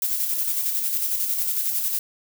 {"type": "noise with tremolo", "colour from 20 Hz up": "violet", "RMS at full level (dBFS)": -23, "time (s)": [0.02, 1.99], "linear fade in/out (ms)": 2, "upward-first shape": "square", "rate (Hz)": 11, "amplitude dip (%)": 35, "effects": []}